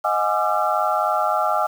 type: tone cluster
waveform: sine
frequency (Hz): 625 / 728 / 827 / 1188 / 1356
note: D#5 / F#5 / G#5 / D6 / E6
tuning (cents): +8 / -28 / -8 / +20 / +49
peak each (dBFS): -24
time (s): 0.04-1.67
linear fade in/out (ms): 10
effects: 7-bit